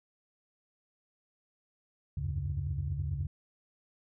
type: tone cluster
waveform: sine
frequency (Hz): 73.2 / 87.7 / 97.2 / 139.6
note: D2 / F2 / G2 / C#3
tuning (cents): -5 / +8 / -14 / +13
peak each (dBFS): -36 / -36 / -38 / -35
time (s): 2.17-3.27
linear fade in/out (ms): 5
effects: tanh soft clip ceiling -23 dBFS